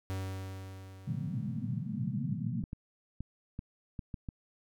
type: tone with exponential decay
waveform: 45% pulse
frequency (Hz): 95.2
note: F#2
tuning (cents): +50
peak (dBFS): -33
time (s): 0.1-2.5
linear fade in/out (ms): 0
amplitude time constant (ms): 520
type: band-pass noise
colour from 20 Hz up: pink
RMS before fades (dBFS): -35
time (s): 1.07-2.63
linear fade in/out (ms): 5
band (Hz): 110 to 240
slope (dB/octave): 96
type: clicks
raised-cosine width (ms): 5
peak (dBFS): -26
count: 7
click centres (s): 2.638 / 2.731 / 3.206 / 3.591 / 3.992 / 4.142 / 4.288
effects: none